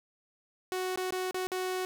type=tone with dropouts; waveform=sawtooth; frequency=370 Hz; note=F#4; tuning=in tune; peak=-27 dBFS; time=0.72-1.85 s; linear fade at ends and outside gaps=0 ms; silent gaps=0.959-0.975 / 1.106-1.124 / 1.31-1.344 / 1.47-1.518 s; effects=none